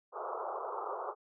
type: band-pass noise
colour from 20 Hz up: white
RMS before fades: -39 dBFS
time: 0.12-1.15 s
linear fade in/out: 50 ms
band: 370 to 1300 Hz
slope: 96 dB/octave
effects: none